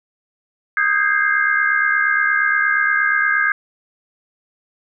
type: chord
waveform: sine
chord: Ab major seventh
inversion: second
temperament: equal with one note detuned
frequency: 1244.5 / 1568 / 1636.5 / 2093 Hz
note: Eb6 / G6 / Ab6 / C7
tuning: 0 / 0 / -26 / 0 cents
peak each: -22 / -20 / -17 / -22 dBFS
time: 0.77-3.52 s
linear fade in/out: 2 ms
effects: none